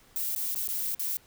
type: noise with dropouts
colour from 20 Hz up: violet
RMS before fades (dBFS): -31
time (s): 0.16-1.17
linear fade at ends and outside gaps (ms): 0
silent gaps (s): 0.35-0.361 / 0.546-0.559 / 0.675-0.688 / 0.947-0.995
effects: pink hiss -59 dBFS RMS until 1.26 s